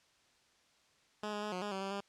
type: tone with pitch steps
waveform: 10% pulse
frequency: 210.7 / 207.8 / 210.8 / 181.7 / 206.7 / 192.2 / 194.9 / 199.8 Hz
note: G#3 / G#3 / G#3 / F#3 / G#3 / G3 / G3 / G3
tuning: +25 / +1 / +26 / -31 / -8 / -34 / -10 / +33 cents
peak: -29 dBFS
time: 1.23-2.006 s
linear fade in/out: 5 ms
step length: 97 ms
effects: white hiss -69 dBFS RMS until 2.08 s + low-pass 6000 Hz 12 dB/octave